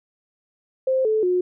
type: tone with pitch steps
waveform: sine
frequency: 523.3 / 435 / 361.6 Hz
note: C5 / A4 / F#4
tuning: 0 / -20 / -40 cents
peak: -17 dBFS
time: 0.87-1.41 s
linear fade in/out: 5 ms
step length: 180 ms
effects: none